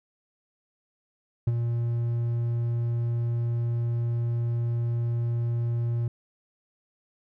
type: tone with ADSR envelope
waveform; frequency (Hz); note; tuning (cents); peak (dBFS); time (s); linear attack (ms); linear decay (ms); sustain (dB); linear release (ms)
triangle; 117.9; A#2; +20; -16; 1.47-6.08; 6; 34; -6; 3
effects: none